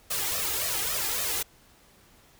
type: noise with flanger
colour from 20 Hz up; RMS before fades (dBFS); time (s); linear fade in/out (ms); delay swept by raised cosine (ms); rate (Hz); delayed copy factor
white; -29; 0.1-1.43; 10; 1.6 to 2.49; 3.6; +0.8
effects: pink hiss -58 dBFS RMS until 2.39 s